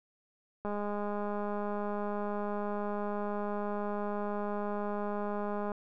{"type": "click train", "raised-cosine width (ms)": 1, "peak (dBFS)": -23, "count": 1045, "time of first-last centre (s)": [0.65, 5.718], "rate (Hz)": 206, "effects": []}